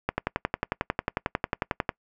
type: click train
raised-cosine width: 0.5 ms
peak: -9 dBFS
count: 21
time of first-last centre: 0.09-1.892 s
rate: 11.1 Hz
effects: noise-tail reverb RT60 0.1 s tail -25 dB re dry